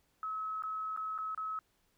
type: tone with dropouts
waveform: sine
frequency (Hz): 1287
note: E6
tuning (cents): -42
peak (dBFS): -35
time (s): 0.23-1.59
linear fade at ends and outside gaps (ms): 1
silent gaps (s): 0.623-0.636 / 0.964-0.974 / 1.179-1.186 / 1.348-1.376
effects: pink hiss -74 dBFS RMS until 1.97 s